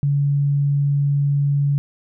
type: tone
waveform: sine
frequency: 142.2 Hz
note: C#3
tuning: 45 cents sharp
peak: -15 dBFS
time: 0.03-1.78 s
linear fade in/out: 0 ms
effects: none